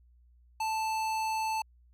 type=tone with hard clipping; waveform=sine; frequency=880 Hz; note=A5; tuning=in tune; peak=-31 dBFS; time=0.6-1.62 s; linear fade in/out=5 ms; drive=18 dB; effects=added 60 Hz sine -58 dBFS peak until 1.93 s